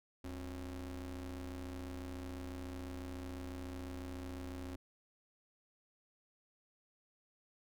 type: ring-modulated tone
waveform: 35% pulse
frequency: 94 Hz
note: F#2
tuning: 28 cents sharp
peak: -38 dBFS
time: 0.24-4.76 s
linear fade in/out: 5 ms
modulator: 174 Hz
effects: none